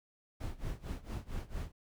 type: noise with tremolo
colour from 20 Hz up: brown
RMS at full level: -37 dBFS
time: 0.4-1.72 s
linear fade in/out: 10 ms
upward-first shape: sine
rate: 4.4 Hz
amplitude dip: 90%
effects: none